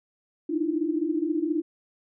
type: tone cluster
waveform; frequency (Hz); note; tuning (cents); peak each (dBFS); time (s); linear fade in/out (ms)
sine; 300.1 / 314.8 / 339.2; D4 / D#4 / E4; +38 / +20 / +50; -28; 0.49-1.62; 10
effects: none